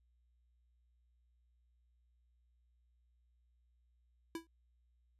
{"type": "tone with exponential decay", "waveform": "square", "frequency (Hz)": 329.6, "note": "E4", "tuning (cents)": 0, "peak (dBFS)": -37, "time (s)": [4.35, 4.47], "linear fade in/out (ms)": 2, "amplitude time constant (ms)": 26, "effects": ["added 60 Hz sine -70 dBFS peak until 5.19 s", "resampled to 32000 Hz"]}